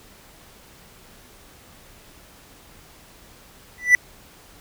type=tone with exponential growth; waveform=triangle; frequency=1975.5 Hz; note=B6; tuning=in tune; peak=-4 dBFS; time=3.78-3.95 s; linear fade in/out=1 ms; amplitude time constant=36 ms; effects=pink hiss -49 dBFS RMS until 4.6 s